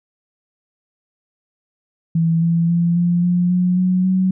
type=tone with pitch steps; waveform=sine; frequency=164.81 / 167.79 / 170.82 / 173.91 / 177.05 / 180.25 / 183.5 / 186.82 Hz; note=E3 / E3 / F3 / F3 / F3 / F#3 / F#3 / F#3; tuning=0 / +31 / -38 / -7 / +24 / -45 / -14 / +17 cents; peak=-13 dBFS; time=2.15-4.31 s; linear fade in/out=5 ms; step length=270 ms; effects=none